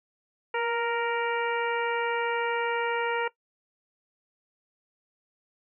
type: harmonic tone with a mistuned harmonic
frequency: 466.2 Hz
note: A#4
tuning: in tune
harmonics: 1 / 2 / 3 / 4 / 5 / 6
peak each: -29 / -30 / -34 / -36 / -37 / -40 dBFS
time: 0.54-3.28 s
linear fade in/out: 5 ms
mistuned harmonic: 1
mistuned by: +24 cents
effects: noise-tail reverb RT60 0.1 s tail -19 dB re dry